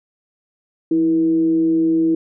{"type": "tone with frequency modulation", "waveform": "sine", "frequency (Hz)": 325, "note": "E4", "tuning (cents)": -24, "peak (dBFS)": -13, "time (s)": [0.91, 2.15], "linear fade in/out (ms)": 5, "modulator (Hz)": 153, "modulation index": 0.25, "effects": []}